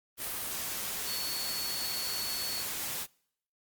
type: tone in noise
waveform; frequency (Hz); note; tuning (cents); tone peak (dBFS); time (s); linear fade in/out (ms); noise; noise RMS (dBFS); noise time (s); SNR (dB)
sine; 4418; C#8; -7; -36; 1.05-2.65; 50; white; -36; 0.17-3.07; -3
effects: noise-tail reverb RT60 0.7 s tail -26 dB re dry + Opus 32 kbps